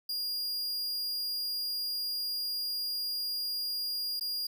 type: tone with dropouts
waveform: 45% pulse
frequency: 4832 Hz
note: D8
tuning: 48 cents sharp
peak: -31 dBFS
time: 0.09-4.47 s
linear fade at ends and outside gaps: 5 ms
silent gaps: 4.197-4.209 s
effects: none